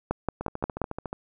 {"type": "two click trains", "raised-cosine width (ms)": 1, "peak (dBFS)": [-18, -11], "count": [11, 5], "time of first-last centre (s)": [[0.41, 1.129], [0.11, 0.817]], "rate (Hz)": [13.9, 5.66], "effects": []}